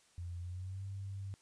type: tone with pitch glide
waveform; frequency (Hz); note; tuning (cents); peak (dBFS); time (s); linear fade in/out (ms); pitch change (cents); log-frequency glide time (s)
sine; 87.2 to 97.88; F2 to G2; -2 to -2; -40; 0.18-1.34; 0; +200; 0.4-0.84
effects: white hiss -68 dBFS RMS until 1.41 s + resampled to 22050 Hz